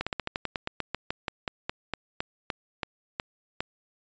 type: slowing click train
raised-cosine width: 0.3 ms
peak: -13 dBFS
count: 21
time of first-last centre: 0.01-3.605 s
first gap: 56 ms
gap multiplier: 1.11
effects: resampled to 16000 Hz